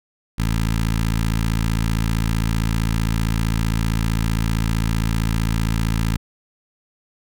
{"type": "tone with notch filter", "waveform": "15% pulse", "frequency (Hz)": 55.4, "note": "A1", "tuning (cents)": 13, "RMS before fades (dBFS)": -20, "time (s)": [0.38, 6.17], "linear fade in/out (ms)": 10, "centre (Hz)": 580, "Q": 0.82, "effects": []}